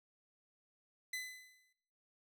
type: tone with exponential decay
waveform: sawtooth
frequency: 2014 Hz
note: B6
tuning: 33 cents sharp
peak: -34 dBFS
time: 1.13-1.73 s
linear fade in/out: 5 ms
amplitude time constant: 130 ms
effects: noise-tail reverb RT60 0.7 s tail -19 dB re dry